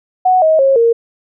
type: tone with pitch steps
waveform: sine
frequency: 740 / 633.1 / 541.7 / 463.5 Hz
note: F#5 / D#5 / C#5 / A#4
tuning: 0 / +30 / -40 / -10 cents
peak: -7 dBFS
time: 0.25-0.93 s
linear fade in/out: 10 ms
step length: 170 ms
effects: none